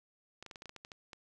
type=clicks; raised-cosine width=0.2 ms; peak=-30 dBFS; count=11; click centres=0.426 / 0.463 / 0.512 / 0.558 / 0.621 / 0.657 / 0.694 / 0.763 / 0.849 / 0.918 / 1.132 s; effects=none